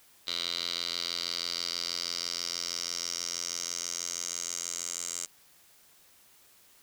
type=tone with band-pass filter sweep; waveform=10% pulse; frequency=86.2 Hz; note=F2; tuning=22 cents flat; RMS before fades=-35 dBFS; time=0.27-5.26 s; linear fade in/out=5 ms; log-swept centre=4000 to 7200 Hz; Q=5; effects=white hiss -60 dBFS RMS until 6.82 s